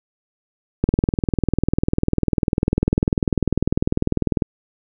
click train, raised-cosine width 3 ms, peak -3 dBFS, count 73, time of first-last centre 0.84-4.422 s, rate 20.1 Hz, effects none

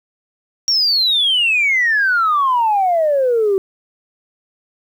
sine exponential sweep, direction down, 5650 to 378.1 Hz, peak -11 dBFS, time 0.68-3.58 s, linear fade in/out 0 ms, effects tanh soft clip ceiling -8 dBFS + 8-bit

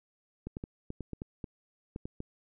clicks, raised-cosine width 3 ms, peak -25 dBFS, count 11, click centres 0.47 / 0.569 / 0.639 / 0.904 / 1.007 / 1.133 / 1.219 / 1.442 / 1.961 / 2.055 / 2.204 s, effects none

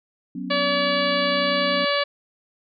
sine chord, F# suspended fourth, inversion none, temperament just, 185 / 246.7 / 277.5 Hz, F#3 / B3 / C#4, 0 / -2 / +2 cents, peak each -32 dBFS, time 0.35-1.85 s, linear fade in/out 5 ms
harmonic tone, 572 Hz, D5, 46 cents flat, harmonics 1 / 2 / 3 / 4 / 5 / 6 / 7 / 8, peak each -23 / -26 / -28 / -29 / -30 / -31 / -31 / -32 dBFS, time 0.5-2.04 s, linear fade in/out 10 ms
effects none

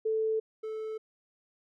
sine / triangle tone pair in turn, 440 / 437 Hz, A4 / A4, 0 / -12 cents, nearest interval unison, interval 12 cents, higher first, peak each -26 / -32 dBFS, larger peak first, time 0.05-0.4 / 0.63-0.98 s, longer neither, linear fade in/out 10 ms, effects none

